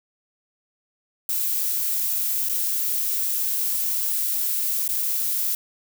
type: noise with dropouts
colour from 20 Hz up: violet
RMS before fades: -24 dBFS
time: 1.29-5.55 s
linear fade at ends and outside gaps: 2 ms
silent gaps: 2.488-2.495 / 4.879-4.889 s
effects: none